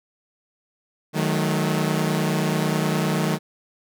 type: chord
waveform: sawtooth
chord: D# diminished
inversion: none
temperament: equal with one note detuned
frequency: 155.56 / 185 / 215.7 Hz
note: D#3 / F#3 / A3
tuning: 0 / 0 / -34 cents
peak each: -19 / -22 / -22 dBFS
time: 1.13-3.39 s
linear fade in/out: 50 ms
effects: none